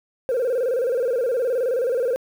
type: tone with vibrato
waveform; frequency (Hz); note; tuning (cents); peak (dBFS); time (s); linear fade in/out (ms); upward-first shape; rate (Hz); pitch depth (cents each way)
sine; 493.9; B4; 0; -17; 0.29-2.16; 0; square; 19; 100
effects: tanh soft clip ceiling -17 dBFS + 8-bit